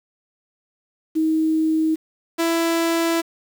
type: tone pair in turn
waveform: sine / sawtooth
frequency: 316.9 / 332.5 Hz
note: D#4 / E4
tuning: +32 / +15 cents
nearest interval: minor second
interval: 83 cents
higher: second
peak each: -16 / -14 dBFS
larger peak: second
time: 1.15-1.96 / 2.38-3.22 s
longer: second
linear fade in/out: 20 ms
effects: 7-bit